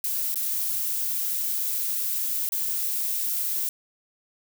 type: noise with dropouts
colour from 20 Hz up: violet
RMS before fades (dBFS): -27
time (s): 0.04-3.69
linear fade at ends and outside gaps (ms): 1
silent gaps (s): 0.344-0.357 / 2.49-2.521
effects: none